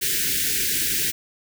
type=band-stop noise; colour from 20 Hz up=white; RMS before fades=-23 dBFS; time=0.01-1.12 s; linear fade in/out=20 ms; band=460 to 1500 Hz; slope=96 dB/octave; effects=none